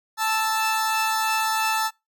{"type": "tone pair together", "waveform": "sawtooth", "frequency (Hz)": [880, 1318.5], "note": ["A5", "E6"], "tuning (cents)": [0, 0], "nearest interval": "perfect fifth", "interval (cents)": 700, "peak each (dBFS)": [-19, -22], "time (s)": [0.17, 1.91], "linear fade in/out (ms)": 50, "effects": ["noise-tail reverb RT60 0.2 s tail -23 dB re dry"]}